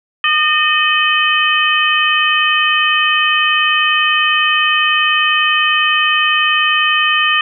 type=harmonic tone with a mistuned harmonic; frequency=610 Hz; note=D#5; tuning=34 cents flat; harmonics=2 / 3 / 4 / 5; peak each=-16 / -16 / -16 / -16 dBFS; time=0.24-7.41 s; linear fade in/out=2 ms; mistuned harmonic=4; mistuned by=+70 cents; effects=none